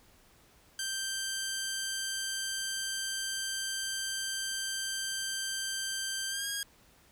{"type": "tone with pitch glide", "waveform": "10% pulse", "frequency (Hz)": [1568, 1631.8], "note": ["G6", "G#6"], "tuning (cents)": [0, -31], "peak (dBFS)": -24, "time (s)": [0.79, 6.63], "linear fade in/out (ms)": 2, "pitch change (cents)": 69, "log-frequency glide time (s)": [6.28, 6.48], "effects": ["pink hiss -62 dBFS RMS until 7.11 s"]}